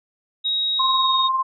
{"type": "tone with pitch glide", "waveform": "sine", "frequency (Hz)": [3793, 3730], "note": ["A#7", "A#7"], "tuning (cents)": [29, 0], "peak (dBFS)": -19, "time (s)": [0.44, 1.29], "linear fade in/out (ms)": 20, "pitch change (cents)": -29, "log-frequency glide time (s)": [0.91, 1.18]}
{"type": "tone with tremolo", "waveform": "sine", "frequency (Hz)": 1052, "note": "C6", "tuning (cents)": 9, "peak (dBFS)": -16, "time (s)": [0.79, 1.43], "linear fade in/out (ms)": 10, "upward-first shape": "sine", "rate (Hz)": 20, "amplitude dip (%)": 45}
{"effects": []}